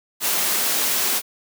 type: high-pass noise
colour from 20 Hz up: white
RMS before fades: -21 dBFS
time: 0.2-1.22 s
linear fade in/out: 50 ms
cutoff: 200 Hz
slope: 12 dB/octave
effects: none